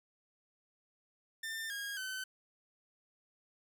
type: tone with pitch steps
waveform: sawtooth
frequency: 1795 / 1633 / 1524 Hz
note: A6 / G#6 / G6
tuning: +34 / -30 / -49 cents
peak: -35 dBFS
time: 1.43-2.24 s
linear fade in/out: 5 ms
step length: 270 ms
effects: none